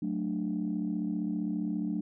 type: chord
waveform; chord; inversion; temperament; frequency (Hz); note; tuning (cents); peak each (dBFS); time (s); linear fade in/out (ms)
sine; D major; first; equal with one note detuned; 185 / 220 / 296; F#3 / A3 / D4; 0 / 0 / +14; -33; 0.02-2.01; 5
effects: tanh soft clip ceiling -22 dBFS

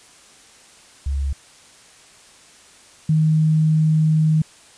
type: tone pair in turn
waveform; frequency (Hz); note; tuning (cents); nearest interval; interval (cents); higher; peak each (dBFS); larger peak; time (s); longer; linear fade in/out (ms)
sine; 69.3 / 156.56; C#2 / D#3; 0 / +11; octave + major second; 1411; second; -19 / -13; second; 1.06-1.33 / 3.09-4.42; second; 5
effects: white hiss -48 dBFS RMS until 4.77 s + resampled to 22050 Hz

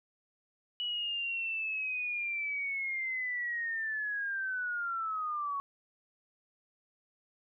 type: linear sweep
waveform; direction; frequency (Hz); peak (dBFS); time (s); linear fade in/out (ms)
sine; down; 2943 to 1108.7; -32; 0.8-5.6; 0
effects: none

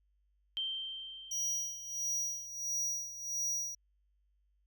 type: tone with exponential decay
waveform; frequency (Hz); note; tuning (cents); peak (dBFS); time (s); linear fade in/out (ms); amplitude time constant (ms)
sine; 3136; G7; 0; -32; 0.57-2.46; 0; 410
type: tone with tremolo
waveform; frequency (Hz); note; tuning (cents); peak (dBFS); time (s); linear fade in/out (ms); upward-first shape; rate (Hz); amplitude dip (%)
square; 5780; F#8; -41; -32; 1.31-3.75; 5; sine; 1.5; 75
effects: added 50 Hz sine -70 dBFS peak until 4.66 s

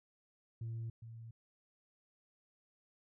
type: tone with echo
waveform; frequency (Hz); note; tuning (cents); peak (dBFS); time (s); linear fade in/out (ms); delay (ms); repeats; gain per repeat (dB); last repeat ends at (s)
sine; 114.2; A#2; -35; -37; 0.61-0.9; 5; 410; 1; -10; 1.31
effects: tanh soft clip ceiling -37 dBFS

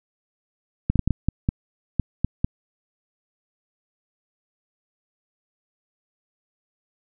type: clicks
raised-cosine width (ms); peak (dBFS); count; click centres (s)
5; -7; 10; 0.9 / 0.957 / 0.993 / 1.076 / 1.107 / 1.286 / 1.489 / 1.997 / 2.246 / 2.445
effects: none

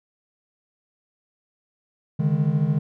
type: chord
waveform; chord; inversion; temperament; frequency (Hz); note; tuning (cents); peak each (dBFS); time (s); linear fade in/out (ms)
triangle; C# suspended second; none; equal with one note detuned; 141.99 / 155.56 / 207.7; C#3 / D#3 / G#3; +42 / 0 / 0; -21 / -19 / -25; 2.19-2.79; 10
effects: none

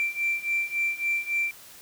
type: beating tone pair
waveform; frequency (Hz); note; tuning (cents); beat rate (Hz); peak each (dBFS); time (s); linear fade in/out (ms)
sine; 2349 / 2352.6; D7 / D7; 0 / +2; 3.6; -28 / -26; 0-1.51; 0
effects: tanh soft clip ceiling -18 dBFS + white hiss -48 dBFS RMS until 1.81 s

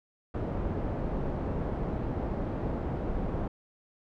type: low-pass noise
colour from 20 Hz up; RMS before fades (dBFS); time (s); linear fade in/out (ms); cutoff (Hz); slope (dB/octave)
pink; -32; 0.34-3.48; 5; 680; 12
effects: none

